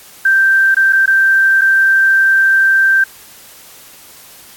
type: tone with dropouts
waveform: sine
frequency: 1568 Hz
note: G6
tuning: in tune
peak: -7 dBFS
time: 0.25-3.04 s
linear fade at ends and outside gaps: 5 ms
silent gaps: 0.746-0.767 / 0.926-0.93 / 1.059-1.076 / 1.612-1.616 s
effects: white hiss -39 dBFS RMS until 4.56 s + AAC 64 kbps